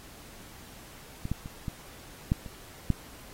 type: clicks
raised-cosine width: 5 ms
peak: -21 / -16 / -26 / -20 / -11 / -29 / -11 dBFS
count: 7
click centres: 1.254 / 1.316 / 1.459 / 1.682 / 2.319 / 2.462 / 2.903 s
effects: pink hiss -50 dBFS RMS until 3.33 s + AAC 48 kbps